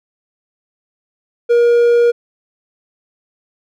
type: tone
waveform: triangle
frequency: 474.6 Hz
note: A#4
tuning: 31 cents sharp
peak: -6 dBFS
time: 1.49-2.12 s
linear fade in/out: 20 ms
effects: none